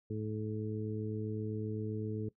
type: harmonic tone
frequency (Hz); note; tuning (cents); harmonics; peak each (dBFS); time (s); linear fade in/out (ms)
107.7; A2; -37; 1 / 2 / 3 / 4; -38 / -41 / -43 / -41; 0.1-2.29; 5
effects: noise-tail reverb RT60 0.1 s tail -19 dB re dry